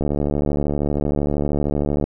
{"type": "click train", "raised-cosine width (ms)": 2, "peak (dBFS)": -8, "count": 149, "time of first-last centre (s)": [0.01, 2.04], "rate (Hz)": 72.9, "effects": []}